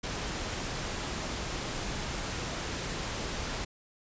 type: noise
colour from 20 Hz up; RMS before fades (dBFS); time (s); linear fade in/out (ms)
pink; -35; 0.03-3.65; 10
effects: resampled to 16000 Hz